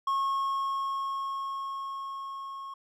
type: tone with level ramp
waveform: triangle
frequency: 1090 Hz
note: C#6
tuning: 29 cents flat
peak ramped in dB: -23 to -36 dBFS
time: 0.07-2.74 s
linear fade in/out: 5 ms
effects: none